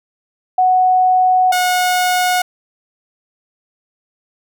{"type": "tone pair in turn", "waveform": ["sine", "sawtooth"], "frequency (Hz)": [740, 726.9], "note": ["F#5", "F#5"], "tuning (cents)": [0, -31], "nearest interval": "unison", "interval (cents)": 31, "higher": "first", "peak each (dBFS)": -9, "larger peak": "neither", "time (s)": [[0.58, 1.52], [1.52, 2.42]], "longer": "first", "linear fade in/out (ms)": 5, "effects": []}